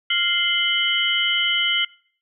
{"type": "tone cluster", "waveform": "sine", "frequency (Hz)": [1396, 2091, 2990, 3200], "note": ["F6", "C7", "F#7", "G7"], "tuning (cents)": [-1, -2, 17, 35], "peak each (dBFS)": [-28, -22, -21, -25], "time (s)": [0.1, 1.85], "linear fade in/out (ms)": 5, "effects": ["noise-tail reverb RT60 0.5 s tail -22 dB re dry"]}